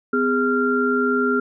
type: tone cluster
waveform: sine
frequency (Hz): 252.7 / 410.7 / 1385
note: B3 / G#4 / F6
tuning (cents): +40 / -19 / -15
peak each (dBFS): -21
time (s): 0.13-1.4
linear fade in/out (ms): 5
effects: none